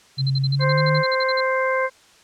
sine tone with pitch glide, 135.1 to 151.64 Hz, C#3 to D#3, -44 to -44 cents, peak -18 dBFS, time 0.17-1.04 s, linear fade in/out 50 ms, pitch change +200 cents, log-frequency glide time 0.47-0.83 s
sine tone bursts, 4100 Hz, C8, 36 cents flat, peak -24 dBFS, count 15, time 0.18-1.406 s, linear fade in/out 5 ms, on 36 ms, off 49 ms
harmonic tone, 523.3 Hz, C5, in tune, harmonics 1 / 2 / 3 / 4, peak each -21 / -24 / -26 / -27 dBFS, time 0.59-1.9 s, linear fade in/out 50 ms
effects white hiss -52 dBFS RMS until 2.23 s + low-pass 7000 Hz 12 dB/octave

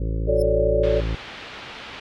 harmonic tone, 55 Hz, A1, in tune, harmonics 1 / 2 / 3 / 5 / 6 / 7 / 8 / 9 / 10, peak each -23 / -29 / -33 / -37 / -39 / -40 / -41 / -42 / -43 dBFS, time 0-1.15 s, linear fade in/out 5 ms
sine chord, D major seventh, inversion first, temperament equal, 370 / 440 / 554.4 / 587.3 Hz, F#4 / A4 / C#5 / D5, 0 / 0 / 0 / 0 cents, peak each -27 / -23 / -23 / -22 dBFS, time 0.27-1.01 s, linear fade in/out 20 ms
15% pulse tone with exponential growth, 5274 Hz, E8, in tune, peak -29 dBFS, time 0.35-0.42 s, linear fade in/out 1 ms, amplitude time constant 15 ms
white low-pass noise, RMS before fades -38 dBFS, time 0.83-2 s, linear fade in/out 5 ms, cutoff 3500 Hz, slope 24 dB/octave
effects none

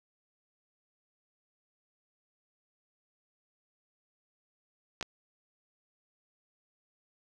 clicks, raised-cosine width 0.2 ms, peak -18 dBFS, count 2, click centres 5.011 / 5.027 s, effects 9-bit

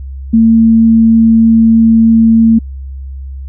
sine tone, 225.8 Hz, A3, 45 cents sharp, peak -3 dBFS, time 0.33-2.59 s, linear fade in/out 10 ms, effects added 67 Hz sine -21 dBFS peak until 3.48 s

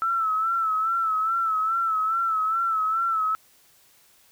sine tone with vibrato, 1318.5 Hz, E6, in tune, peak -21 dBFS, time 0.02-3.35 s, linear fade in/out 0 ms, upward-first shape sine, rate 2.4 Hz, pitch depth 59 cents each way, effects white hiss -58 dBFS RMS until 4.31 s

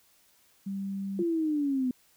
sine tone, 196 Hz, G3, in tune, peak -31 dBFS, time 0.66-1.23 s, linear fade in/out 10 ms
sine linear sweep, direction down, 349.2 to 247.9 Hz, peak -25 dBFS, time 1.19-1.91 s, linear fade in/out 2 ms
effects white hiss -64 dBFS RMS until 2.16 s

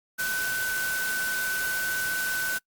sine tone in noise, 1511 Hz, F#6, 36 cents sharp, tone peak -27 dBFS, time 0.18-2.59 s, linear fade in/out 20 ms, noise white, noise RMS -33 dBFS, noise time 0.18-2.59 s, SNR +3 dB, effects noise-tail reverb RT60 0.1 s tail -25 dB re dry + Opus 48 kbps

